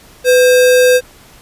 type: tone with sample-and-hold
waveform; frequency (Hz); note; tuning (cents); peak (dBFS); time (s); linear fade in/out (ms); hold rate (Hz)
sine; 501; B4; +25; -5; 0.24-1.01; 50; 2100
effects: pink hiss -42 dBFS RMS until 1.41 s + resampled to 32000 Hz